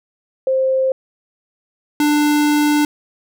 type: tone pair in turn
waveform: sine / square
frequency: 526 / 296.3 Hz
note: C5 / D4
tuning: +9 / +15 cents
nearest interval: minor seventh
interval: 994 cents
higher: first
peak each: -13 dBFS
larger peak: neither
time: 0.47-0.92 / 2-2.85 s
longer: second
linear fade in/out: 2 ms
effects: none